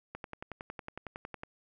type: click train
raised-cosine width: 0.5 ms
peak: -25 dBFS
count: 15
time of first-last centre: 0.15-1.434 s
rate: 10.9 Hz
effects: none